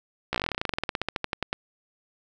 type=slowing click train; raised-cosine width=0.3 ms; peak=-10 dBFS; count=27; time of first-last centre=0.33-1.529 s; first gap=15 ms; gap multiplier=1.08; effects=none